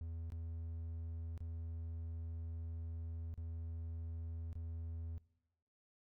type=tone with dropouts; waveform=triangle; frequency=82.41 Hz; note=E2; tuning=in tune; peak=-40 dBFS; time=0.01-5.18 s; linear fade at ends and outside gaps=0 ms; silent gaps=0.302-0.321 / 1.377-1.405 / 3.34-3.377 / 4.529-4.554 s; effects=noise-tail reverb RT60 0.9 s tail -21 dB re dry